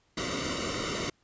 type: noise with comb filter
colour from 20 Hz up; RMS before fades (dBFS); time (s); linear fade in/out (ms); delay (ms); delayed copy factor
pink; -32; 0.17-1.1; 5; 1.2; -0.95
effects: pink hiss -69 dBFS RMS until 1.23 s + resampled to 16000 Hz